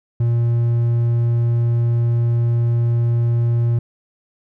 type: tone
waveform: triangle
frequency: 117.9 Hz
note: A#2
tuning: 20 cents sharp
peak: -12 dBFS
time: 0.2-3.79 s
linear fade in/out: 5 ms
effects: none